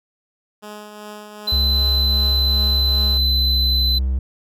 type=tone with tremolo; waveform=10% pulse; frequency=210 Hz; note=G#3; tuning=19 cents sharp; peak=-24 dBFS; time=0.62-3.19 s; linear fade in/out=20 ms; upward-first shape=triangle; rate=2.6 Hz; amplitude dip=45%
type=tone; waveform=triangle; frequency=4034 Hz; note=B7; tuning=36 cents sharp; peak=-16 dBFS; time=1.47-3.99 s; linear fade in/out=10 ms
type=tone with pitch glide; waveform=triangle; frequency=69.3 to 65.03 Hz; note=C#2 to C2; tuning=0 to -10 cents; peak=-15 dBFS; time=1.52-4.19 s; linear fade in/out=5 ms; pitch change=-110 cents; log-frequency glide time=2.97-3.98 s
effects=none